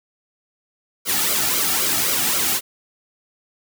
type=noise with flanger; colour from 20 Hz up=white; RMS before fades=-20 dBFS; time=1.05-2.61 s; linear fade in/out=50 ms; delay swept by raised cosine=1.1 to 1.99 ms; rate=3.8 Hz; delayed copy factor=-0.7; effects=none